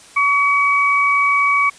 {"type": "tone pair together", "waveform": "sine", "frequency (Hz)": [1133, 2268], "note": ["C#6", "C#7"], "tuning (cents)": [37, 39], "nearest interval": "octave", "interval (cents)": 1202, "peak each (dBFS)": -15, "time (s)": [0.16, 1.7], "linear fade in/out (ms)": 10, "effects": ["white hiss -43 dBFS RMS until 1.78 s", "resampled to 22050 Hz"]}